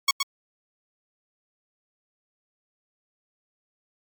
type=tone with echo; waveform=10% pulse; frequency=1108.7 Hz; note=C#6; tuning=in tune; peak=-8 dBFS; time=0.08-0.11 s; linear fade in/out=5 ms; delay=120 ms; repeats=1; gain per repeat=-6 dB; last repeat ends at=0.23 s; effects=MP3 96 kbps